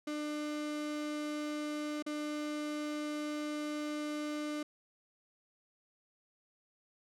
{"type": "tone with dropouts", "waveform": "35% pulse", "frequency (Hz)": 299.3, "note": "D4", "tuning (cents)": 33, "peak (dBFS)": -34, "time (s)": [0.07, 4.63], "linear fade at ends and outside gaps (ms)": 5, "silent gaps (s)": [2.025, 2.063], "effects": ["low-pass 9000 Hz 12 dB/octave"]}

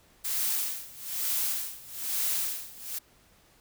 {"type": "noise with tremolo", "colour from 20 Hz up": "blue", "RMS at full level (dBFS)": -28, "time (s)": [0.24, 2.99], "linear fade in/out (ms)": 10, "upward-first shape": "sine", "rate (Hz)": 1.1, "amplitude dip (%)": 90, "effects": ["pink hiss -61 dBFS RMS until 3.6 s"]}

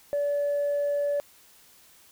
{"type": "tone", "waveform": "sine", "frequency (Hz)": 576, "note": "D5", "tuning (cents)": -34, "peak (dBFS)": -22, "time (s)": [0.13, 1.2], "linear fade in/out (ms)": 0, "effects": ["tanh soft clip ceiling -21 dBFS", "white hiss -56 dBFS RMS until 2.11 s"]}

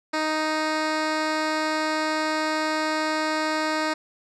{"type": "tone with low-pass filter", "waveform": "10% pulse", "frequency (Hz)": 311.1, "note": "D#4", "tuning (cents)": 0, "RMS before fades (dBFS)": -25, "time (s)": [0.13, 3.94], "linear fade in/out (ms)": 10, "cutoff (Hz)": 5700, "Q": 0.95, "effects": []}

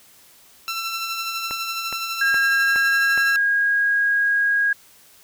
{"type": "tone with tremolo", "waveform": "15% pulse", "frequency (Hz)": 1344, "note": "E6", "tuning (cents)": 33, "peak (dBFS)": -17, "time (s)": [0.68, 3.36], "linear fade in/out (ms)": 0, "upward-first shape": "sine", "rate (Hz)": 12, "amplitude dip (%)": 35}
{"type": "click train", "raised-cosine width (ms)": 0.5, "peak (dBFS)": -16, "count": 5, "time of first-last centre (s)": [1.51, 3.177], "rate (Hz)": 2.4}
{"type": "tone with pitch glide", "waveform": "sine", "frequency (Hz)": [1619, 1639.7], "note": ["G#6", "G#6"], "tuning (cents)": [-45, -23], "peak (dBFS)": -16, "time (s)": [2.21, 4.73], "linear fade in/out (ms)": 5, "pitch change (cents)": 22, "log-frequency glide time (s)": [2.62, 3.81]}
{"effects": ["white hiss -51 dBFS RMS until 5.23 s"]}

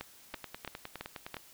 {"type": "two click trains", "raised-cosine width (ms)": 0.3, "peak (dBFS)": [-24, -22], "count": [11, 5], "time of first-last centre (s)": [[0.34, 1.368], [0.01, 1.343]], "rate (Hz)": [9.73, 3], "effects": ["white hiss -57 dBFS RMS until 1.53 s"]}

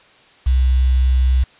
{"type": "tone with quantisation", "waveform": "sine", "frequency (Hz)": 64, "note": "C2", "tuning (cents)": -38, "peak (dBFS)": -11, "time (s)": [0.46, 1.44], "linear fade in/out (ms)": 10, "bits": 6, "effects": ["white hiss -49 dBFS RMS until 1.59 s", "resampled to 8000 Hz"]}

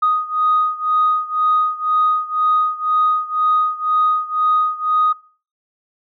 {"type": "beating tone pair", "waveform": "sine", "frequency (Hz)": [1244.5, 1246.5], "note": ["D#6", "D#6"], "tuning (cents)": [0, 3], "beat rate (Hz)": 2, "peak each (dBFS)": [-16, -18], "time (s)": [0.02, 5.13], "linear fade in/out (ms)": 10, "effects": ["noise-tail reverb RT60 0.4 s tail -21 dB re dry", "tanh soft clip ceiling -7 dBFS"]}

